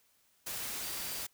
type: tone in noise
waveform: sine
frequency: 4699 Hz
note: D8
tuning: in tune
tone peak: -49 dBFS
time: 0.82-1.22 s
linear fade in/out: 10 ms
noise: white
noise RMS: -39 dBFS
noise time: 0.46-1.27 s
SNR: -13 dB
effects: white hiss -70 dBFS RMS until 1.33 s